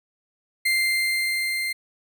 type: tone with level ramp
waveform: 35% pulse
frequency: 2093 Hz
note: C7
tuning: in tune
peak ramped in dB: -17 to -23 dBFS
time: 0.65-1.73 s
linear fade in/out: 10 ms
effects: none